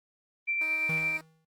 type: tone with tremolo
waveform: sine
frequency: 2349 Hz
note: D7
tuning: in tune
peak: -26 dBFS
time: 0.47-1.18 s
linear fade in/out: 20 ms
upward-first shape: sine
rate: 8.8 Hz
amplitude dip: 30%
type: tone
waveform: 10% pulse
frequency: 313.8 Hz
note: D#4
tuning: 15 cents sharp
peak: -34 dBFS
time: 0.61-1.21 s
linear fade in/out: 2 ms
type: tone with exponential decay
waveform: square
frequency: 160 Hz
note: D#3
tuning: 49 cents sharp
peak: -32 dBFS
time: 0.89-1.45 s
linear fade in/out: 5 ms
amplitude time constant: 120 ms
effects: noise-tail reverb RT60 0.1 s tail -23 dB re dry + Opus 32 kbps